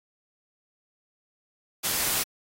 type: noise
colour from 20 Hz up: white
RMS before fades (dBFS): -26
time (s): 1.83-2.24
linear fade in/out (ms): 20
effects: AAC 48 kbps